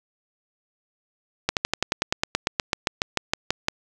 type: slowing click train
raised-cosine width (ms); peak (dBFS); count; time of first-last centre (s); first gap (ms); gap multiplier
0.2; -3; 19; 1.49-3.684; 78; 1.05
effects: none